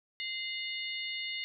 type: harmonic tone with a mistuned harmonic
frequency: 721 Hz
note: F#5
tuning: 45 cents flat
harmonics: 3 / 4 / 5 / 6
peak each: -38 / -40 / -42 / -44 dBFS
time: 0.2-1.44 s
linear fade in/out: 0 ms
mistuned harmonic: 3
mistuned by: -71 cents
effects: none